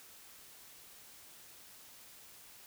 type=silence; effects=white hiss -56 dBFS RMS until 2.66 s